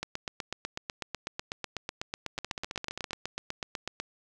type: two click trains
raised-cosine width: 0.2 ms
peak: -18 / -16 dBFS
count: 12 / 33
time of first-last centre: 2.38-3.108 / 0.03-4 s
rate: 15.1 / 8.06 Hz
effects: none